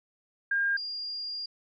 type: tone pair in turn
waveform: sine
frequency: 1610 / 4812 Hz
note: G6 / D8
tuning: +46 / +41 cents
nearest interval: octave + perfect fifth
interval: 1895 cents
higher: second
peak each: -24 / -33 dBFS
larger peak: first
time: 0.51-0.77 / 0.77-1.46 s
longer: second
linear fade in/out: 5 ms
effects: none